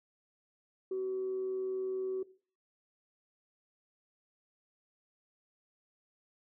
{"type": "tone with amplitude modulation", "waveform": "sine", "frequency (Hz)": 377.8, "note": "F#4", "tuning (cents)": 36, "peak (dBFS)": -30, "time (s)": [0.91, 2.23], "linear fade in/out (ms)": 5, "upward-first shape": "sine", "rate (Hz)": 120, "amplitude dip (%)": 25, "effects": ["noise-tail reverb RT60 0.4 s tail -18 dB re dry", "tanh soft clip ceiling -28 dBFS"]}